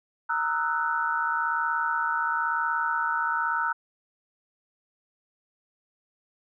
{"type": "tone cluster", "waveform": "sine", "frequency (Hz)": [928, 1270, 1331, 1487], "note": ["A#5", "D#6", "E6", "F#6"], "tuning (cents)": [-8, 35, 16, 8], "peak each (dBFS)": [-29, -34, -29, -28], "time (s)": [0.29, 3.73], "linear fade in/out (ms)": 10, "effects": []}